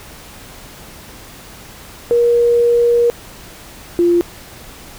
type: tone pair in turn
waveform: sine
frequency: 474.6 / 346.4 Hz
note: A#4 / F4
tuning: +31 / -14 cents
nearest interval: perfect fourth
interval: 545 cents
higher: first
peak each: -9 dBFS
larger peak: neither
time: 2.11-3.1 / 3.99-4.21 s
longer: first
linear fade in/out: 0 ms
effects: pink hiss -37 dBFS RMS until 4.98 s